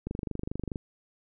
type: click train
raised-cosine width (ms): 3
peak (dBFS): -20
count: 18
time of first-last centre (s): 0.07-0.758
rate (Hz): 24.7
effects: none